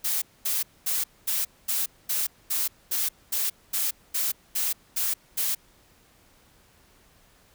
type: noise bursts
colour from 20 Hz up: blue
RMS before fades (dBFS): -26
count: 14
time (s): 0.04-5.55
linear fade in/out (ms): 10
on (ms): 180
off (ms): 230
effects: pink hiss -59 dBFS RMS until 7.54 s